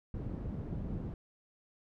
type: low-pass noise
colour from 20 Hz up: white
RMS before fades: -39 dBFS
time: 0.14-1.14 s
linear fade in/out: 2 ms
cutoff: 170 Hz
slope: 12 dB/octave
effects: none